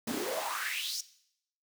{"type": "noise with high-pass filter sweep", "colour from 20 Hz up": "pink", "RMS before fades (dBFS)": -35, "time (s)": [0.07, 1.01], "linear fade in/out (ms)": 5, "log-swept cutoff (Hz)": [210, 6000], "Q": 5, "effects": ["noise-tail reverb RT60 0.7 s tail -17 dB re dry"]}